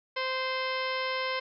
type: harmonic tone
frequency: 520 Hz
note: C5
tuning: 11 cents flat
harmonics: 1 / 2 / 3 / 4 / 5 / 6 / 7 / 8 / 9 / 10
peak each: -34 / -34 / -39 / -35 / -42 / -40 / -47 / -43 / -50 / -43 dBFS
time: 0.16-1.4 s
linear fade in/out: 10 ms
effects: none